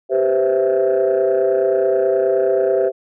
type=chord; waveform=sine; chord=C major seventh; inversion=second; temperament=equal; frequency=392 / 493.9 / 523.3 / 659.3 Hz; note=G4 / B4 / C5 / E5; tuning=0 / 0 / 0 / 0 cents; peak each=-16 / -22 / -17 / -19 dBFS; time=0.09-2.92 s; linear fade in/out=50 ms; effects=tanh soft clip ceiling -8 dBFS